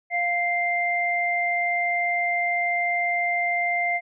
sine tone pair together, 698.5 / 2093 Hz, F5 / C7, 0 / 0 cents, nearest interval octave + perfect fifth, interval 1900 cents, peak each -25 / -23 dBFS, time 0.1-4.01 s, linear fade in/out 50 ms, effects none

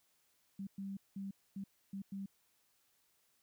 sine tone bursts at uneven times, 196 Hz, G3, in tune, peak -40 dBFS, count 6, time 0.59-0.67 / 0.78-0.97 / 1.16-1.31 / 1.56-1.64 / 1.93-2.02 / 2.12-2.26 s, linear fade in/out 5 ms, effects white hiss -75 dBFS RMS until 3.42 s

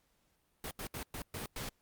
pink noise bursts at uneven times, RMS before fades -41 dBFS, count 6, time 0.64-0.71 / 0.79-0.87 / 0.94-1.03 / 1.14-1.22 / 1.34-1.46 / 1.56-1.69 s, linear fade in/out 2 ms, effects pink hiss -75 dBFS RMS until 1.81 s + Opus 48 kbps

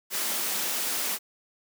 white high-pass noise, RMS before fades -29 dBFS, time 0.1-1.19 s, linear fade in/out 50 ms, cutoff 180 Hz, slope 96 dB/octave, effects none

